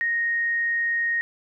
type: tone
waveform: sine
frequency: 1864.7 Hz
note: A#6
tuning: in tune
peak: -21 dBFS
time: 0.01-1.21 s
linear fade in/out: 0 ms
effects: none